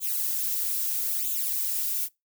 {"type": "noise with flanger", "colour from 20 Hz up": "violet", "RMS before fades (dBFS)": -28, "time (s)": [0, 2.09], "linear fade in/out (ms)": 50, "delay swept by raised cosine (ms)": [0.28, 3.68], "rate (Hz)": 0.77, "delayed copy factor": 0.95, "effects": ["noise-tail reverb RT60 0.2 s tail -23 dB re dry"]}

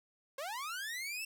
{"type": "linear sweep", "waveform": "sawtooth", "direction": "up", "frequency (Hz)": [517, 2700], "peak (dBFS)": -35, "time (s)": [0.38, 1.25], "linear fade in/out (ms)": 5, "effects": ["11-bit"]}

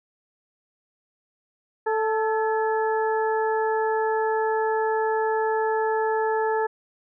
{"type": "harmonic tone with a mistuned harmonic", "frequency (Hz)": 440, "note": "A4", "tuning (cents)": 0, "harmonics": [1, 2, 3, 4], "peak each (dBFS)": [-23, -25, -35, -32], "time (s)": [1.86, 6.67], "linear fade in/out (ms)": 10, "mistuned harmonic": 4, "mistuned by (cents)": -49, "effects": []}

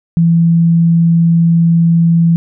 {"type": "tone", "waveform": "sine", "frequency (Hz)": 167.4, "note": "E3", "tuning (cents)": 27, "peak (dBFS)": -6, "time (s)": [0.17, 2.36], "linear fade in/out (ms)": 0, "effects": []}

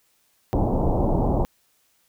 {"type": "low-pass noise", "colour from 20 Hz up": "pink", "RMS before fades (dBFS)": -21, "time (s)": [0.53, 1.45], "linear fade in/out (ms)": 0, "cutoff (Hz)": 900, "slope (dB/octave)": 48, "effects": ["white hiss -65 dBFS RMS until 2.08 s"]}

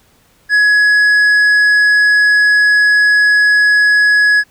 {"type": "tone with tanh clipping", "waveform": "sine", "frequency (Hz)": 1681, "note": "G#6", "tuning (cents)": 20, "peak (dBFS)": -8, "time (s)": [0.49, 4.44], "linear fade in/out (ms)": 50, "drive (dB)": 6, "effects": ["pink hiss -52 dBFS RMS until 4.5 s"]}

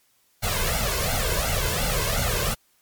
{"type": "noise with flanger", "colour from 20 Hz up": "pink", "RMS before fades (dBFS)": -24, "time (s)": [0.42, 2.55], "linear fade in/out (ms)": 20, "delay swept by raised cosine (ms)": [1.4, 1.95], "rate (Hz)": 2.8, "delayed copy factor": 0.9, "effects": ["white hiss -64 dBFS RMS until 2.81 s", "MP3 96 kbps"]}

